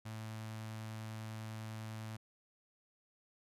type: tone with notch filter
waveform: sawtooth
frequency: 110 Hz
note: A2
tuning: in tune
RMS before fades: -45 dBFS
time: 0.05-2.17 s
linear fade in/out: 10 ms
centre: 400 Hz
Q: 1.3
effects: resampled to 32000 Hz